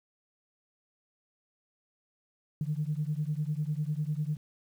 sine beating tone pair, 147.1 / 157.1 Hz, D3 / D#3, +3 / +17 cents, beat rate 10 Hz, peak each -31 / -32 dBFS, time 2.61-4.37 s, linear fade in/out 2 ms, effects tanh soft clip ceiling -21 dBFS + 10-bit

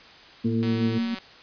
harmonic tone, 112.7 Hz, A2, 42 cents sharp, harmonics 1 / 2 / 3 / 4, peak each -27 / -30 / -32 / -33 dBFS, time 0.44-0.99 s, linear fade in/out 20 ms
sine tone with tremolo, 232.6 Hz, A#3, 4 cents flat, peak -22 dBFS, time 0.44-1.15 s, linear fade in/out 10 ms, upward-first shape sine, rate 5.8 Hz, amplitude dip 40%
click train, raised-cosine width 0.2 ms, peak -20 dBFS, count 106, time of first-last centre 0.63-1.186 s, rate 189 Hz
effects white hiss -48 dBFS RMS until 1.42 s + resampled to 11025 Hz

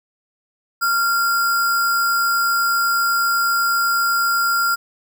sine tone with sample-and-hold, 1384 Hz, F6, 16 cents flat, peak -15 dBFS, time 0.81-4.76 s, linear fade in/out 20 ms, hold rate 6300 Hz, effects none

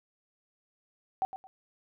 sine tone with echo, 764 Hz, G5, 45 cents flat, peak -25 dBFS, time 1.22-1.25 s, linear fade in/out 0 ms, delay 110 ms, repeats 2, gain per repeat -12 dB, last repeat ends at 1.47 s, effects none

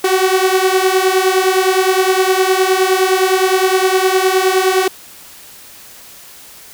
sawtooth beating tone pair, 371.5 / 381.2 Hz, F#4 / G4, +7 / -48 cents, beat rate 9.7 Hz, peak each -10 dBFS, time 0.04-4.88 s, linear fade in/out 5 ms, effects white hiss -38 dBFS RMS until 6.73 s

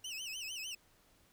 25% pulse tone with vibrato, 2794 Hz, F7, in tune, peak -37 dBFS, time 0.04-0.75 s, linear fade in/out 5 ms, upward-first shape sine, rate 6.6 Hz, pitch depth 170 cents each way, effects pink hiss -68 dBFS RMS until 1.32 s

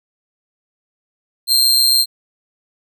sawtooth tone with amplitude modulation, 4175 Hz, C8, 5 cents flat, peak -5 dBFS, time 1.47-2.06 s, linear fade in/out 50 ms, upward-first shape sine, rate 127 Hz, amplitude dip 65%, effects none

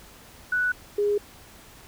sine tone pair in turn, 1480 / 411.5 Hz, F#6 / G#4, 0 / -16 cents, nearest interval octave + minor seventh, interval 2216 cents, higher first, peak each -21 / -20 dBFS, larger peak second, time 0.52-0.72 / 0.98-1.18 s, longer neither, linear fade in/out 5 ms, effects pink hiss -49 dBFS RMS until 1.87 s

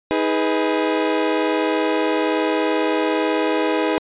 30% pulse chord, G# minor, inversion second, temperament equal with one note detuned, 316.6 / 415.3 / 493.9 Hz, D#4 / G#4 / B4, +30 / 0 / 0 cents, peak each -18 / -20 / -20 dBFS, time 0.11-3.98 s, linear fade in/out 0 ms, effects resampled to 8000 Hz

